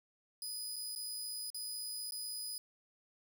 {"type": "tone with dropouts", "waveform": "20% pulse", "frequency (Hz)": 4978, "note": "D#8", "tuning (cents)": 0, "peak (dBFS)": -34, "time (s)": [0.42, 2.58], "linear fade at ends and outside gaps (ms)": 1, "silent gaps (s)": [[0.76, 0.764], [0.951, 0.96], [1.502, 1.545], [2.108, 2.121]], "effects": []}